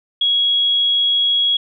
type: tone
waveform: sine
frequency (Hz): 3322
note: G#7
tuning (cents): 0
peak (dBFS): -13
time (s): 0.21-1.57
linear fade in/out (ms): 5
effects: none